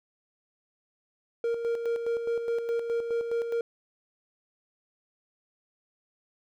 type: tone with tremolo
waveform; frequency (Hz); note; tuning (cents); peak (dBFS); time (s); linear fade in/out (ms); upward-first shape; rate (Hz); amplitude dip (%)
triangle; 466.2; A#4; 0; -23; 1.44-3.61; 2; square; 4.8; 50
effects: none